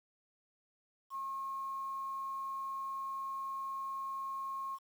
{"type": "tone with quantisation", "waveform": "sine", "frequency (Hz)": 1081, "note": "C#6", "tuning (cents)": -44, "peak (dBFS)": -37, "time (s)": [1.1, 4.79], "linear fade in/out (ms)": 50, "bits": 10, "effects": []}